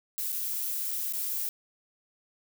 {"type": "noise with dropouts", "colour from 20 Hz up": "violet", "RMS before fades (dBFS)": -32, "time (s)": [0.18, 1.49], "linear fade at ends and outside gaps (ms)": 0, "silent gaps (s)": [[0.321, 0.326], [0.909, 0.913], [1.125, 1.135]], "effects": []}